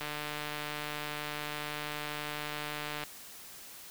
click train, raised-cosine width 0.3 ms, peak -21 dBFS, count 452, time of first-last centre 0.01-3.037 s, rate 149 Hz, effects white hiss -49 dBFS RMS until 3.9 s

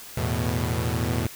sawtooth chord, E suspended fourth, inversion none, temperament equal with one note detuned, 82.41 / 110 / 122.83 Hz, E2 / A2 / B2, 0 / 0 / -9 cents, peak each -24 dBFS, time 0.17-1.27 s, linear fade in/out 5 ms, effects white hiss -42 dBFS RMS until 1.35 s

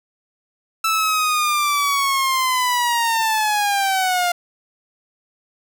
sawtooth linear sweep, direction down, 1323 to 698.5 Hz, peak -13 dBFS, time 0.84-4.32 s, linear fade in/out 5 ms, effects none

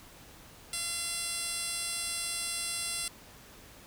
10% pulse tone with band-pass filter, 684 Hz, F5, 36 cents flat, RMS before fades -35 dBFS, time 0.73-3.08 s, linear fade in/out 2 ms, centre 7700 Hz, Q 3, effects pink hiss -53 dBFS RMS until 3.86 s

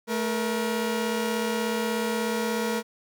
sawtooth tone pair together, 219.2 / 475 Hz, A3 / A#4, -6 / +33 cents, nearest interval octave + minor second, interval 1339 cents, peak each -24 dBFS, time 0.07-2.83 s, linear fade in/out 50 ms, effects none

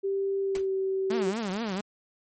sine tone with pitch glide, 392 to 383.7 Hz, G4 to G4, 0 to -37 cents, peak -25 dBFS, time 0.03-1.32 s, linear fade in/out 20 ms, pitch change -37 cents, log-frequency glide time 0.41-0.71 s
pink noise with exponential decay, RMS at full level -33 dBFS, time 0.55-0.67 s, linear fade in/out 2 ms, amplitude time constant 24 ms
sawtooth tone with vibrato, 207.7 Hz, G#3, in tune, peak -25 dBFS, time 1.1-1.81 s, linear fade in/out 5 ms, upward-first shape triangle, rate 4.3 Hz, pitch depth 250 cents each way
effects MP3 32 kbps

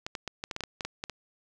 clicks, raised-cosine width 0.2 ms, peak -17 dBFS, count 12, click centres 0.065 / 0.152 / 0.277 / 0.439 / 0.512 / 0.564 / 0.607 / 0.637 / 0.808 / 0.85 / 1.039 / 1.097 s, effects none

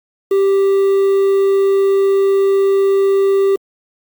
triangle tone with quantisation, 392 Hz, G4, in tune, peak -8 dBFS, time 0.31-3.56 s, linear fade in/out 5 ms, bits 6, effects Opus 48 kbps

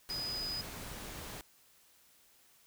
sine tone in noise, 4978 Hz, D#8, in tune, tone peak -36 dBFS, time 0.1-0.61 s, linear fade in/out 0 ms, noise pink, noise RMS -45 dBFS, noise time 0.09-1.41 s, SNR +6 dB, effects white hiss -65 dBFS RMS until 2.66 s

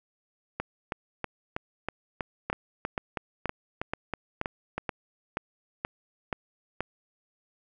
two click trains, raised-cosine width 0.5 ms, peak -15 / -14 dBFS, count 14 / 10, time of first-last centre 0.6-4.78 / 2.5-6.806 s, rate 3.11 / 2.09 Hz, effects none

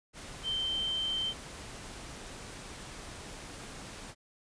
sine tone in noise, 3115 Hz, G7, 12 cents flat, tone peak -30 dBFS, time 0.43-1.34 s, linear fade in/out 50 ms, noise pink, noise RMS -45 dBFS, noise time 0.13-4.15 s, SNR +12 dB, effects resampled to 22050 Hz

